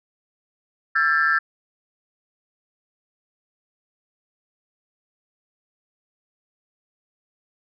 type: tone cluster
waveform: sine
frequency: 1344 / 1608 / 1761 Hz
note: E6 / G6 / A6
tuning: +33 / +44 / +1 cents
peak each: -20 dBFS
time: 0.95-1.39 s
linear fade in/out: 10 ms
effects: tanh soft clip ceiling -10 dBFS